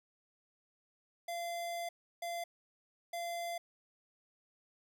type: tone bursts at uneven times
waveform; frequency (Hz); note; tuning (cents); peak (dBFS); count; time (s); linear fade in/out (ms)
square; 687; F5; -29; -38; 3; 1.28-1.89 / 2.22-2.44 / 3.13-3.58; 5
effects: none